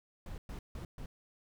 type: noise bursts at uneven times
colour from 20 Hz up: brown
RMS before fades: -43 dBFS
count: 4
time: 0.26-0.38 / 0.49-0.59 / 0.75-0.85 / 0.98-1.06 s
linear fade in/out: 2 ms
effects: none